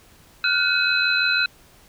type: tone cluster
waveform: sine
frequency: 1420 / 1506 / 2555 / 4019 Hz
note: F6 / F#6 / D#7 / B7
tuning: +28 / +30 / +45 / +30 cents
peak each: -23 dBFS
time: 0.44-1.46 s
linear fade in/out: 2 ms
effects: pink hiss -52 dBFS RMS until 1.88 s